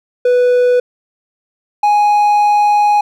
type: tone pair in turn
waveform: triangle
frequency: 493.9 / 830.6 Hz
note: B4 / G#5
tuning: 0 / 0 cents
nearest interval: major sixth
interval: 900 cents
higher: second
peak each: -6 dBFS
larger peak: neither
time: 0.25-0.8 / 1.83-3.01 s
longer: second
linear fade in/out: 5 ms
effects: none